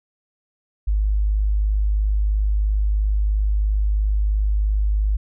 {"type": "tone", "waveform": "sine", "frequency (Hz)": 51.5, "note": "G#1", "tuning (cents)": -14, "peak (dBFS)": -16, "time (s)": [0.87, 5.17], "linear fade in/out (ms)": 10, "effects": []}